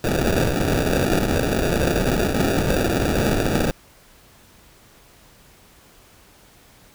white noise with sample-and-hold, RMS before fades -20 dBFS, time 0.04-3.71 s, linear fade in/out 2 ms, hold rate 1050 Hz, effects pink hiss -51 dBFS RMS until 6.94 s

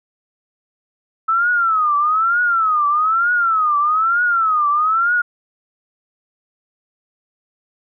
sine tone with vibrato, 1300 Hz, E6, 24 cents flat, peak -13 dBFS, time 1.28-5.22 s, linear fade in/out 10 ms, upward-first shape triangle, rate 1.1 Hz, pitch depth 210 cents each way, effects none

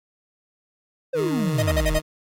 triangle exponential sweep, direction down, 538 to 34 Hz, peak -19 dBFS, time 1.13-1.99 s, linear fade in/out 10 ms
20% pulse tone, 155.56 Hz, D#3, in tune, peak -21 dBFS, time 1.14-2.02 s, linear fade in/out 50 ms
45% pulse tone bursts, 622.3 Hz, D#5, in tune, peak -20 dBFS, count 5, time 1.58-1.992 s, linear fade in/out 10 ms, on 48 ms, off 43 ms
effects AAC 48 kbps

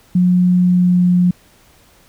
sine tone with pitch glide, 180 to 178.55 Hz, F#3 to F3, -47 to +39 cents, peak -9 dBFS, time 0.15-1.31 s, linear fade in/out 5 ms, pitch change -14 cents, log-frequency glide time 0.57-1.1 s, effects pink hiss -50 dBFS RMS until 2.08 s

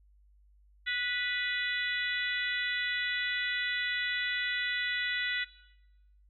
harmonic tone with a mistuned harmonic, 491 Hz, B4, 10 cents flat, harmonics 3 / 4 / 5 / 6 / 7 / 8, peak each -36 / -32 / -42 / -44 / -38 / -41 dBFS, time 0.86-5.45 s, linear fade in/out 20 ms, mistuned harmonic 5, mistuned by +18 cents, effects noise-tail reverb RT60 0.9 s tail -17 dB re dry + added 50 Hz sine -59 dBFS peak until 6.29 s

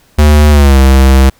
square tone with pitch glide, 74.7 to 66.55 Hz, D2 to C2, +30 to +30 cents, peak -3 dBFS, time 0.18-1.3 s, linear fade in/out 10 ms, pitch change -200 cents, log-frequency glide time 0.5-0.78 s, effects pink hiss -48 dBFS RMS until 1.39 s

